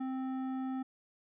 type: tone with hard clipping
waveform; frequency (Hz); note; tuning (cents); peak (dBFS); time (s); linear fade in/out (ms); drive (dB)
triangle; 261.7; C4; 0; -36; 0-0.83; 10; 14
effects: resampled to 8000 Hz